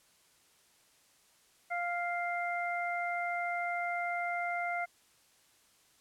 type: harmonic tone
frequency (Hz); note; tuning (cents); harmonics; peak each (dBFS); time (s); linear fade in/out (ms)
698.5; F5; 0; 1 / 2 / 3; -34 / -39 / -37; 1.7-4.86; 20
effects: white hiss -66 dBFS RMS until 6 s + low-pass 11000 Hz 12 dB/octave